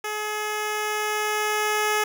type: tone with level ramp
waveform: 10% pulse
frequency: 424 Hz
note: G#4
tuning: 36 cents sharp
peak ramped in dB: -19 to -12 dBFS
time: 0.04-2.04 s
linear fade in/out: 5 ms
effects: none